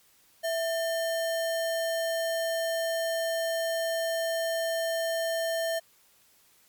sine tone with sample-and-hold, 659.3 Hz, E5, in tune, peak -26 dBFS, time 0.43-5.8 s, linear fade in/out 20 ms, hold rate 2450 Hz, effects white hiss -62 dBFS RMS until 6.68 s + MP3 96 kbps

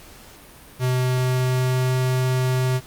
square tone with pitch glide, 127.2 to 128.38 Hz, C3 to C3, -48 to -32 cents, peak -19 dBFS, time 0.79-2.81 s, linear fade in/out 50 ms, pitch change +16 cents, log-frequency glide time 0.97-2 s, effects pink hiss -45 dBFS RMS until 2.86 s + Opus 48 kbps

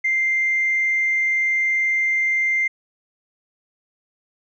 triangle tone with tanh clipping, 2093 Hz, C7, in tune, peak -17 dBFS, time 0.04-2.68 s, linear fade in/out 10 ms, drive 4 dB, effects resampled to 16000 Hz

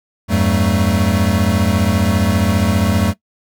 square tone cluster, 86 / 100.9 / 190.7 / 220.9 Hz, F2 / G#2 / G3 / A3, -26 / -49 / -47 / +7 cents, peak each -19 dBFS, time 0.28-3.14 s, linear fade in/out 50 ms, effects noise-tail reverb RT60 0.1 s tail -19 dB re dry

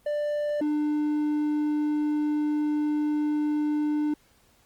triangle tone pair in turn, 591 / 299.3 Hz, D5 / D4, +11 / +33 cents, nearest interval octave, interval 1178 cents, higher first, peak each -23 / -21 dBFS, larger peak second, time 0.06-0.61 / 0.61-4.14 s, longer second, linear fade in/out 5 ms, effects pink hiss -62 dBFS RMS until 4.65 s + Opus 24 kbps

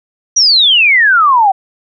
sine exponential sweep, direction down, 5940 to 746 Hz, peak -5 dBFS, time 0.36-1.52 s, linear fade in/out 10 ms, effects none

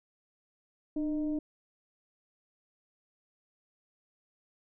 sine tone with frequency modulation, 301.1 Hz, D4, 43 cents sharp, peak -29 dBFS, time 0.96-1.39 s, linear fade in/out 5 ms, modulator 318 Hz, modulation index 0.42, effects none

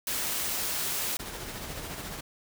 white noise, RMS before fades -31 dBFS, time 0.07-1.17 s, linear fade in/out 2 ms
pink noise with tremolo, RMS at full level -37 dBFS, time 1.19-2.21 s, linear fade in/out 10 ms, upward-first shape sine, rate 14 Hz, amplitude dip 35%
effects none

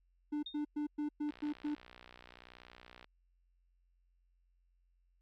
triangle tone bursts, 296.8 Hz, D4, 18 cents sharp, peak -32 dBFS, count 7, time 0.32-1.75 s, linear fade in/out 10 ms, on 110 ms, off 110 ms
sine tone with exponential decay, 3679 Hz, A#7, 24 cents flat, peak -39 dBFS, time 0.46-0.62 s, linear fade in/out 5 ms, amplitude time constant 34 ms
click train, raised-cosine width 0.3 ms, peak -37 dBFS, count 108, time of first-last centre 1.29-3.044 s, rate 61 Hz
effects added 44 Hz sine -70 dBFS peak until 5.21 s + AAC 64 kbps

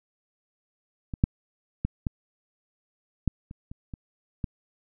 clicks, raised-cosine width 5 ms, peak -20 / -6 / -13 / -14 / -10 / -28 / -27 / -24 / -16 dBFS, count 9, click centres 1.138 / 1.239 / 1.85 / 2.068 / 3.277 / 3.511 / 3.715 / 3.938 / 4.442 s, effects none

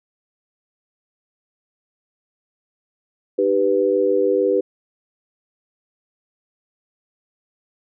sine chord, Eb augmented, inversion none, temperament equal with one note detuned, 305.3 / 392 / 493.9 Hz, Eb4 / G4 / B4, -33 / 0 / 0 cents, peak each -24 / -18 / -18 dBFS, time 3.38-4.61 s, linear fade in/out 10 ms, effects none

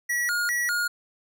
square tone with vibrato, 1661.2 Hz, G#6, in tune, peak -24 dBFS, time 0.09-0.88 s, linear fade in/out 10 ms, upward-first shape square, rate 2.5 Hz, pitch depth 260 cents each way, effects none

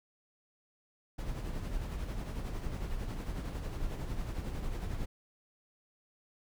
brown noise with tremolo, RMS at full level -35 dBFS, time 1.18-5.06 s, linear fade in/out 10 ms, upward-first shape sine, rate 11 Hz, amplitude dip 45%, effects none

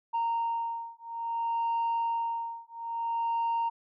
sine beating tone pair, 925 / 925.59 Hz, A#5 / A#5, -14 / -13 cents, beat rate 0.59 Hz, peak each -30 dBFS, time 0.13-3.7 s, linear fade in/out 20 ms, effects tanh soft clip ceiling -24 dBFS

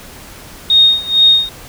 sine tone with tremolo, 3712 Hz, A#7, 8 cents flat, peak -4 dBFS, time 0.7-1.49 s, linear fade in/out 2 ms, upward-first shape sine, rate 2.2 Hz, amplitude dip 90%, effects pink hiss -35 dBFS RMS until 1.68 s

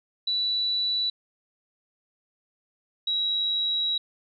sine tone pair in turn, 3951 / 3867 Hz, B7 / B7, 0 / -37 cents, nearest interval unison, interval 37 cents, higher first, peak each -23 dBFS, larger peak neither, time 0.27-1.1 / 3.07-3.98 s, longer second, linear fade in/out 5 ms, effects none

